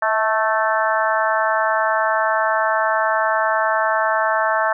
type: harmonic tone with a mistuned harmonic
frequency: 220 Hz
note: A3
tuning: in tune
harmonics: 3 / 4 / 5 / 6 / 7 / 8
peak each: -21 / -22 / -23 / -24 / -24 / -25 dBFS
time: 0.02-4.73 s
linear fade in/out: 5 ms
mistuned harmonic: 3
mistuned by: -27 cents
effects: none